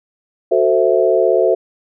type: chord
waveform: sine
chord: F# half-diminished seventh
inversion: none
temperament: equal with one note detuned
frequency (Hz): 370 / 445.4 / 523.3 / 659.3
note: F#4 / A4 / C5 / E5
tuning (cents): 0 / +21 / 0 / 0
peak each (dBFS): -16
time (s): 0.51-1.55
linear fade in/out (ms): 10
effects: none